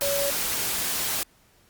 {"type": "tone in noise", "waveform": "sine", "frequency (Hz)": 564, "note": "C#5", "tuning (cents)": 30, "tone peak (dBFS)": -25, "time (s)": [0.02, 0.3], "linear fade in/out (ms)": 0, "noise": "white", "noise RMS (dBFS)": -27, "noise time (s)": [0.01, 1.23], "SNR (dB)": -1, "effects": ["pink hiss -60 dBFS RMS until 1.69 s", "Opus 48 kbps"]}